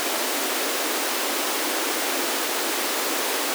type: high-pass noise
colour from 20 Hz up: pink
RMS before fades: -25 dBFS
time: 0-3.54 s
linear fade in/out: 0 ms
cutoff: 270 Hz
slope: 48 dB/octave
effects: none